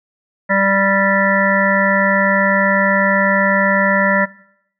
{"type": "harmonic tone", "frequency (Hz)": 196, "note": "G3", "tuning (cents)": 0, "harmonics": [1, 3, 5, 7, 9, 10], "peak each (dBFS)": [-19, -17, -21, -22, -17, -20], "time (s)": [0.49, 4.26], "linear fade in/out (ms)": 20, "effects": ["noise-tail reverb RT60 0.7 s tail -20 dB re dry"]}